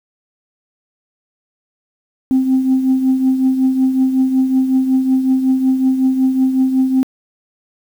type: tone with tremolo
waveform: sine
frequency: 261.6 Hz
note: C4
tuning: in tune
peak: -7 dBFS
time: 2.31-7.03 s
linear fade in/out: 0 ms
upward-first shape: triangle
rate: 5.4 Hz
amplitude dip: 65%
effects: tanh soft clip ceiling -6 dBFS + 7-bit